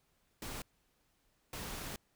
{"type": "noise bursts at uneven times", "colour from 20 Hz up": "pink", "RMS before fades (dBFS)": -43, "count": 2, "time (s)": [[0.42, 0.62], [1.53, 1.96]], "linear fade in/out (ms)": 2, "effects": ["pink hiss -75 dBFS RMS until 2.15 s"]}